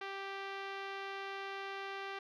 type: tone with low-pass filter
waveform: 5% pulse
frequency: 392 Hz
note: G4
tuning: in tune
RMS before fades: -43 dBFS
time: 0.01-2.19 s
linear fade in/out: 5 ms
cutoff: 2400 Hz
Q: 0.58
effects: none

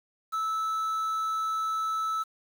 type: tone with quantisation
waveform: triangle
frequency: 1310 Hz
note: E6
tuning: 11 cents flat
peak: -25 dBFS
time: 0.32-2.24 s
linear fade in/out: 20 ms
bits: 8
effects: none

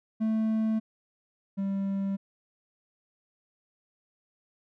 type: tone pair in turn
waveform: triangle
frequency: 220 / 196 Hz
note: A3 / G3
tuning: 0 / 0 cents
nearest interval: major second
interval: 200 cents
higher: first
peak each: -22 / -25 dBFS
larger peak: first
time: 0.2-0.8 / 1.57-2.17 s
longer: neither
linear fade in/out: 20 ms
effects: none

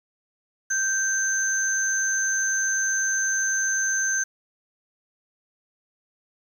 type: tone pair together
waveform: sine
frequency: 1561 / 6244 Hz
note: G6 / G8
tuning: -8 / -8 cents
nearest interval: 2 octaves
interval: 2400 cents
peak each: -24 dBFS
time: 0.7-4.24 s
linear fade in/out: 10 ms
effects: 8-bit

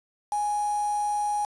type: tone with quantisation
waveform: sine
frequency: 831 Hz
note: G#5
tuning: 1 cent sharp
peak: -24 dBFS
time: 0.32-1.45 s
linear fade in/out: 2 ms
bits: 6
effects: resampled to 22050 Hz

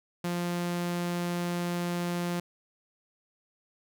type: tone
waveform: sawtooth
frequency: 174.61 Hz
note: F3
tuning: in tune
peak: -25 dBFS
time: 0.24-2.4 s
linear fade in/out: 5 ms
effects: none

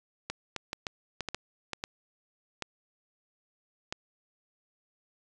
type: clicks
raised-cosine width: 0.2 ms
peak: -16 dBFS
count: 11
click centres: 0.3 / 0.563 / 0.731 / 0.868 / 1.207 / 1.287 / 1.346 / 1.733 / 1.839 / 2.623 / 3.925 s
effects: resampled to 22050 Hz + 8-bit

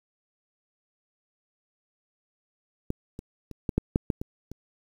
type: clicks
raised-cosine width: 3 ms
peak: -15 / -24 / -27 / -14 / -9 / -8 / -12 / -19 / -26 dBFS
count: 9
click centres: 2.904 / 3.191 / 3.513 / 3.692 / 3.78 / 3.959 / 4.102 / 4.215 / 4.516 s
effects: 8-bit

